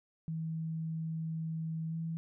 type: tone with pitch glide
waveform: sine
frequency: 161.2 to 163.64 Hz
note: E3 to E3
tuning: -38 to -12 cents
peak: -34 dBFS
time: 0.28-2.17 s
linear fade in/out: 0 ms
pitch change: +26 cents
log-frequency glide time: 1.89-1.95 s
effects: none